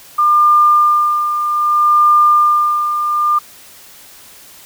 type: tone with tremolo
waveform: sine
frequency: 1200 Hz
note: D6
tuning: 37 cents sharp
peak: -6 dBFS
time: 0.18-3.39 s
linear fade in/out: 10 ms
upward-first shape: sine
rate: 0.63 Hz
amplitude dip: 60%
effects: white hiss -40 dBFS RMS until 4.65 s